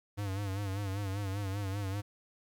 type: tone with vibrato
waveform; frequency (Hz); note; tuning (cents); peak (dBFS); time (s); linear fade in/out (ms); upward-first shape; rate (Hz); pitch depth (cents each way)
square; 98.9; G2; +16; -34; 0.17-2.02; 20; sine; 5.1; 75
effects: 12-bit